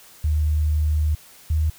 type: tone pair in turn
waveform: sine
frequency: 76.2 / 77.89 Hz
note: D#2 / D#2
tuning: -36 / +2 cents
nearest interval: unison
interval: 38 cents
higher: second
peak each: -17 / -17 dBFS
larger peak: neither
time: 0.24-1.15 / 1.5-1.7 s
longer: first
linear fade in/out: 5 ms
effects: white hiss -48 dBFS RMS until 1.78 s